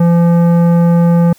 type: tone with tanh clipping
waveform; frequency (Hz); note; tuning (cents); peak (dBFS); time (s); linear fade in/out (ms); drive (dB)
triangle; 170.7; F3; -39; -8; 0-1.33; 5; 17
effects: white hiss -47 dBFS RMS until 1.38 s